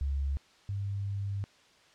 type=tone pair in turn; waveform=sine; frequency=69.3 / 99.63 Hz; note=C#2 / G2; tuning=0 / +29 cents; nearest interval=tritone; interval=629 cents; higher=second; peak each=-28 / -31 dBFS; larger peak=first; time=0.01-0.37 / 0.69-1.44 s; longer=second; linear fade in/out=0 ms; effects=white hiss -61 dBFS RMS until 1.94 s + low-pass 5000 Hz 12 dB/octave